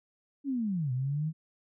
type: linear two-way sweep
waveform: sine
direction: down then up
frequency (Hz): 288.7 to 123.47 to 162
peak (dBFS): -28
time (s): 0.44-1.33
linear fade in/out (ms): 50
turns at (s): 0.92
effects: none